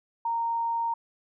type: tone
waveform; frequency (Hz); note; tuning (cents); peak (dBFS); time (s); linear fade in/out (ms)
sine; 926; A#5; -12; -25; 0.25-0.94; 5
effects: none